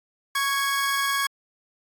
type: tone pair together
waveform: sawtooth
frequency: 1109.8 / 1655 Hz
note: C#6 / G#6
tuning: +2 / -6 cents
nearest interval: perfect fifth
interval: 692 cents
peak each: -21 / -22 dBFS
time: 0.35-1.27 s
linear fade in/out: 5 ms
effects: AAC 64 kbps